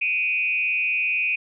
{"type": "tone with frequency modulation", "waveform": "sine", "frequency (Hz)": 2486, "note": "D#7", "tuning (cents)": -2, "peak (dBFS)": -20, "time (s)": [0.01, 1.36], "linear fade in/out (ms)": 10, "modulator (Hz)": 183, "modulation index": 0.75, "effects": []}